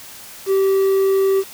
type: tone with quantisation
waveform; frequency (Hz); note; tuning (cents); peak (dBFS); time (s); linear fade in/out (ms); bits
triangle; 387.5; G4; -20; -11; 0.46-1.44; 50; 6
effects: white hiss -38 dBFS RMS until 1.53 s